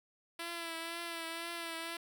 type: tone with vibrato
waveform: 5% pulse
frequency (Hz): 334.5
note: E4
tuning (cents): +25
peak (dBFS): -28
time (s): 0.39-1.97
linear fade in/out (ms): 5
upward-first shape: triangle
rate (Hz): 2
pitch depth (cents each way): 39
effects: none